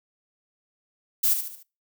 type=noise with echo; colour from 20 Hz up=violet; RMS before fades=-21 dBFS; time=1.23-1.34 s; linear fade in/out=10 ms; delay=73 ms; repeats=4; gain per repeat=-7 dB; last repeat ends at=1.632 s; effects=noise-tail reverb RT60 0.3 s tail -23 dB re dry